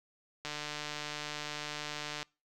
click train, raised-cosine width 0.2 ms, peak -21 dBFS, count 266, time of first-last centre 0.45-2.229 s, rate 149 Hz, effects noise-tail reverb RT60 0.3 s tail -25 dB re dry

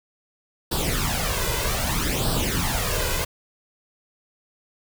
pink noise with flanger, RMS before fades -24 dBFS, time 0.71-3.25 s, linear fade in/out 10 ms, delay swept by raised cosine 0.22 to 2.02 ms, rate 0.63 Hz, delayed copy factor +0.7, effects none

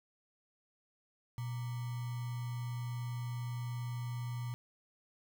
sine tone with sample-and-hold, 121.3 Hz, B2, 31 cents flat, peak -36 dBFS, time 1.38-4.54 s, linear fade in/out 0 ms, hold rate 1050 Hz, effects none

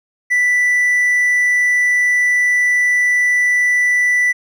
triangle tone with hard clipping, 1975.5 Hz, B6, in tune, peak -12 dBFS, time 0.3-4.33 s, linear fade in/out 20 ms, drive 5 dB, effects none

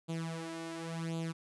sawtooth tone with flanger, 164.5 Hz, E3, 3 cents flat, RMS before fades -39 dBFS, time 0.08-1.33 s, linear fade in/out 20 ms, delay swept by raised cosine 0.27 to 3.37 ms, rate 0.92 Hz, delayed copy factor +0.75, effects resampled to 24000 Hz

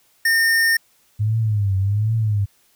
square tone, 1822 Hz, A#6, 40 cents flat, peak -15 dBFS, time 0.25-0.77 s, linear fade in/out 5 ms
sine tone with vibrato, 103.83 Hz, G#2, in tune, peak -16 dBFS, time 1.19-2.46 s, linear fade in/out 20 ms, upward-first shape triangle, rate 1.3 Hz, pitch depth 160 cents each way
effects white hiss -59 dBFS RMS until 2.75 s

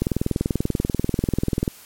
click train, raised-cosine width 3 ms, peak -7 dBFS, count 35, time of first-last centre 0.02-1.679 s, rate 20.5 Hz, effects white hiss -46 dBFS RMS until 1.85 s + MP3 64 kbps

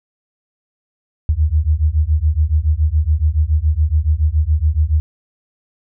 sine beating tone pair, 73.7 / 80.8 Hz, D2 / E2, +7 / -34 cents, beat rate 7.1 Hz, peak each -15 dBFS, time 1.29-5 s, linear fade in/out 0 ms, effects none

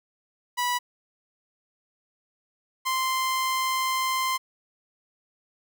sawtooth tone pair in turn, 980 / 1042.9 Hz, B5 / C6, -14 / -6 cents, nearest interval minor second, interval 108 cents, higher second, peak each -20 dBFS, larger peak neither, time 0.57-0.79 / 2.85-4.38 s, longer second, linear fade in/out 20 ms, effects none

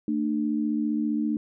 sine tone pair together, 224.2 / 299.3 Hz, A3 / D4, +33 / +33 cents, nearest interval perfect fourth, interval 500 cents, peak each -26 dBFS, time 0.08-1.37 s, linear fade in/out 2 ms, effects none

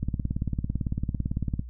click train, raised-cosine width 5 ms, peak -15 dBFS, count 29, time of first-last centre 0.03-1.594 s, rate 17.9 Hz, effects noise-tail reverb RT60 0.1 s tail -17 dB re dry + added 60 Hz sine -37 dBFS peak until 1.69 s

